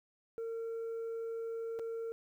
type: tone with dropouts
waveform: sine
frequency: 456.3 Hz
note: A#4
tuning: 37 cents flat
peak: -34 dBFS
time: 0.38-2.12 s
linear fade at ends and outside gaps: 0 ms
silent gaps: 1.79-1.795 s
effects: tanh soft clip ceiling -36 dBFS + 12-bit